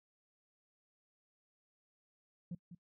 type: tone with echo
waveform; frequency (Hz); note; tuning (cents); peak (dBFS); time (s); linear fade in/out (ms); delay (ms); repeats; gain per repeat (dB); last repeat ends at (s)
sine; 174.4; F3; -2; -37; 2.51-2.55; 5; 200; 1; -11; 2.75
effects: noise-tail reverb RT60 0.1 s tail -23 dB re dry + tanh soft clip ceiling -37 dBFS